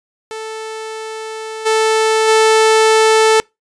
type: tone with level steps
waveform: sawtooth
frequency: 440 Hz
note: A4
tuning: in tune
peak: -20 / -7 / -4 dBFS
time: 0.31-3.4 s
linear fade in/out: 0 ms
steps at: 1.65 / 2.27 s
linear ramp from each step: 20 ms
effects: noise-tail reverb RT60 0.2 s tail -26 dB re dry + resampled to 22050 Hz